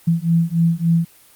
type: beating tone pair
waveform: sine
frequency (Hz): 165.4 / 168.9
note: E3 / E3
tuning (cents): +6 / +42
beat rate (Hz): 3.5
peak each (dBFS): -17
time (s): 0.07-1.05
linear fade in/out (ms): 10
effects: white hiss -49 dBFS RMS until 1.35 s + Opus 24 kbps